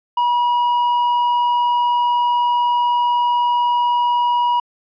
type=tone with hard clipping; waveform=triangle; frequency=966 Hz; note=B5; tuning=39 cents flat; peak=-15 dBFS; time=0.17-4.6 s; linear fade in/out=5 ms; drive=7 dB; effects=resampled to 11025 Hz